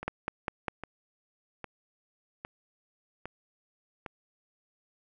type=two click trains; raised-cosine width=0.5 ms; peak=-23 / -15 dBFS; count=6 / 4; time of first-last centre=0.03-4.062 / 0.08-0.682 s; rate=1.24 / 4.98 Hz; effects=none